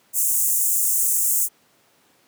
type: high-pass noise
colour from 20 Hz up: pink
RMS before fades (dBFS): -20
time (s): 0.13-1.49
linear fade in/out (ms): 50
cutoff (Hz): 7000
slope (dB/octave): 48
effects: pink hiss -59 dBFS RMS until 2.27 s + high-pass 200 Hz 12 dB/octave